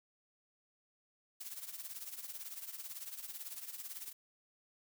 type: noise with tremolo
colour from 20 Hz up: blue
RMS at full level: -43 dBFS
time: 1.4-4.13 s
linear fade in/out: 10 ms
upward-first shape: triangle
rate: 18 Hz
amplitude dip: 80%
effects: none